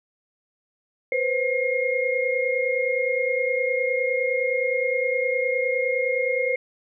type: tone cluster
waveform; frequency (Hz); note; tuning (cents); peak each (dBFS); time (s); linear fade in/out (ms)
sine; 494.3 / 524 / 2139; B4 / C5 / C7; +1 / +2 / +38; -25; 1.12-6.56; 2
effects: none